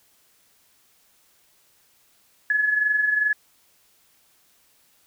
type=tone with amplitude modulation; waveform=sine; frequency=1702 Hz; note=G#6; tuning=42 cents sharp; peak=-16 dBFS; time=2.5-3.33 s; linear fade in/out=2 ms; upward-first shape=sine; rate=22.5 Hz; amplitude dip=55%; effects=white hiss -61 dBFS RMS until 5.06 s